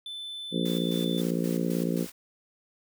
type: tone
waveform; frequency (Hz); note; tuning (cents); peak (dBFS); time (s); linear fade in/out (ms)
triangle; 3520; A7; 0; -34; 0.06-1.21; 2
type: harmonic tone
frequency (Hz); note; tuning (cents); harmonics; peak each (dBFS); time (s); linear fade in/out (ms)
58; A#1; -8; 3 / 4 / 5 / 6 / 7 / 8 / 9; -29 / -31 / -33 / -35 / -36 / -37 / -38; 0.51-2.07; 50
type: noise with tremolo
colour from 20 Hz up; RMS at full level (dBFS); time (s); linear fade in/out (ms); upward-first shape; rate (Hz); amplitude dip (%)
white; -43; 0.65-2.12; 5; square; 3.8; 60
effects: none